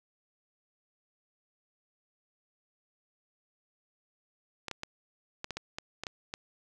clicks, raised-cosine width 0.2 ms, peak -19 dBFS, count 10, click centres 4.683 / 4.713 / 4.834 / 5.444 / 5.507 / 5.57 / 5.785 / 6.036 / 6.068 / 6.339 s, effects none

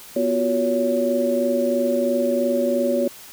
sine tone cluster, 245.1 / 351.5 / 374.5 / 563 Hz, B3 / F4 / F#4 / C#5, -13 / +11 / +21 / +27 cents, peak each -23 / -27 / -27 / -20 dBFS, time 0.16-3.08 s, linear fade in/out 5 ms, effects white hiss -42 dBFS RMS until 3.32 s

